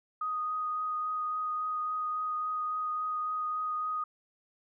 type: tone with vibrato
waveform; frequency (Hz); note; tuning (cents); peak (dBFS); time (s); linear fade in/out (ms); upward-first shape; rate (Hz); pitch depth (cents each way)
sine; 1244.5; D#6; 0; -30; 0.21-4.04; 5; triangle; 3.6; 12
effects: none